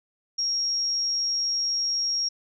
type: tone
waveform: sine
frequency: 5588 Hz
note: F8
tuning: in tune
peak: -23 dBFS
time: 0.38-2.29 s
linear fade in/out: 10 ms
effects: none